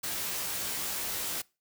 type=noise with comb filter; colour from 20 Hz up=white; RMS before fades=-34 dBFS; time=0.03-1.42 s; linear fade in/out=10 ms; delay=16 ms; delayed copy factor=+0.95; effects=noise-tail reverb RT60 0.3 s tail -24 dB re dry